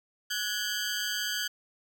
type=ring-modulated tone; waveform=15% pulse; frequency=1568 Hz; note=G6; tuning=in tune; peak=-20 dBFS; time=0.3-1.48 s; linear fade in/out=10 ms; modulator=103 Hz; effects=none